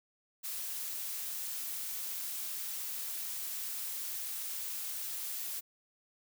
blue noise, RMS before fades -39 dBFS, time 0.43-5.61 s, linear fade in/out 20 ms, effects none

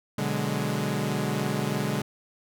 sawtooth chord, G# half-diminished seventh, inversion first, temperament equal, 123.47 / 146.83 / 185 / 207.7 Hz, B2 / D3 / F#3 / G#3, 0 / 0 / 0 / 0 cents, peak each -29 / -26 / -30 / -26 dBFS, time 0.18-2.02 s, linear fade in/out 5 ms, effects none

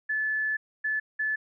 sine tone bursts at uneven times, 1733 Hz, A6, 27 cents flat, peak -25 dBFS, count 3, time 0.09-0.57 / 0.84-1 / 1.19-1.36 s, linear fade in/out 10 ms, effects none

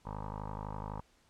15% pulse tone with low-pass filter, 51.91 Hz, G#1, in tune, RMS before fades -41 dBFS, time 0.05-1.01 s, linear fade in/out 10 ms, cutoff 1000 Hz, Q 8.1, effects pink hiss -68 dBFS RMS until 1.29 s + low-pass 9000 Hz 12 dB/octave

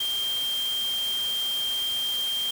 sine tone in noise, 3179 Hz, G7, 24 cents sharp, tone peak -25 dBFS, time 0-2.51 s, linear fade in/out 5 ms, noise white, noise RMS -37 dBFS, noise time 0-2.51 s, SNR +9 dB, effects none

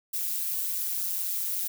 violet noise with amplitude modulation, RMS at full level -27 dBFS, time 0.13-1.68 s, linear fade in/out 10 ms, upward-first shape sine, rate 182 Hz, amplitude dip 70%, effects none

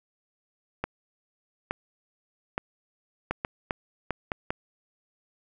two click trains, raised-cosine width 0.5 ms, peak -13 / -12 dBFS, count 5 / 4, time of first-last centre 0.84-4.318 / 3.31-4.505 s, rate 1.15 / 2.51 Hz, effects none

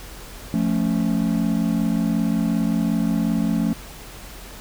triangle chord, F augmented, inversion none, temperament equal, 174.61 / 220 / 277.2 Hz, F3 / A3 / C#4, 0 / 0 / 0 cents, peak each -21 / -19 / -23 dBFS, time 0.54-3.73 s, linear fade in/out 0 ms, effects added 44 Hz sine -41 dBFS peak until 4.6 s + pink hiss -40 dBFS RMS until 4.6 s

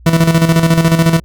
40% pulse tone with tremolo, 164.4 Hz, E3, 4 cents flat, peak -5 dBFS, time 0.06-1.2 s, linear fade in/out 5 ms, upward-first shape square, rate 14 Hz, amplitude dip 60%, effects added 60 Hz sine -36 dBFS peak until 1.24 s + Opus 48 kbps

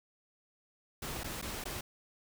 pink noise with dropouts, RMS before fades -40 dBFS, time 1.02-1.81 s, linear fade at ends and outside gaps 5 ms, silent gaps 1.235-1.242 / 1.416-1.424 / 1.64-1.654 s, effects none

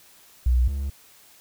sine / triangle tone pair in turn, 61.5 / 69.22 Hz, B1 / C#2, -7 / -2 cents, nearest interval major second, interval 205 cents, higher second, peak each -16 / -23 dBFS, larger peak first, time 0.46-0.68 / 0.68-0.9 s, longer neither, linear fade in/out 5 ms, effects white hiss -53 dBFS RMS until 1.4 s

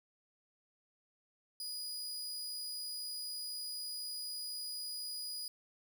sawtooth tone, 4918 Hz, D#8, 21 cents flat, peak -37 dBFS, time 1.6-5.48 s, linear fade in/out 2 ms, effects none

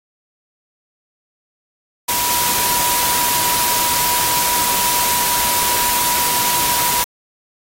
sine tone in noise, 970 Hz, B5, 31 cents flat, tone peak -21 dBFS, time 2.08-7.04 s, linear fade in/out 10 ms, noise white, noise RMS -18 dBFS, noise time 2.08-7.04 s, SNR -6 dB, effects AAC 48 kbps

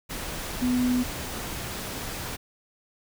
sine tone in noise, 249 Hz, B3, 14 cents sharp, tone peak -21 dBFS, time 0.61-1.04 s, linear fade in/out 20 ms, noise pink, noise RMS -34 dBFS, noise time 0.09-2.37 s, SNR +10 dB, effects none

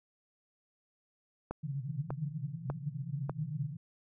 click train, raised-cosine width 1 ms, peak -22 dBFS, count 4, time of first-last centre 1.51-3.296 s, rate 1.68 Hz
pink band-pass noise, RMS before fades -38 dBFS, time 1.63-3.77 s, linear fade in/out 10 ms, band 130 to 160 Hz, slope 96 dB/octave
effects none

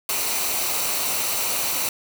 white noise with comb filter, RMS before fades -24 dBFS, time 0.09-1.89 s, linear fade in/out 2 ms, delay 0.59 ms, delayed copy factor -0.5, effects none

